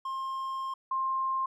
triangle / sine tone pair in turn, 1063 / 1058.1 Hz, C6 / C6, +27 / +19 cents, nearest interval unison, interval 8 cents, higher first, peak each -30 / -27 dBFS, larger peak second, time 0.05-0.74 / 0.91-1.46 s, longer first, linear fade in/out 5 ms, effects none

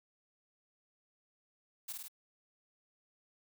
blue noise with echo, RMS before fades -41 dBFS, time 1.88-1.93 s, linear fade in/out 10 ms, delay 51 ms, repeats 3, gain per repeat -2 dB, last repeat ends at 2.083 s, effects none

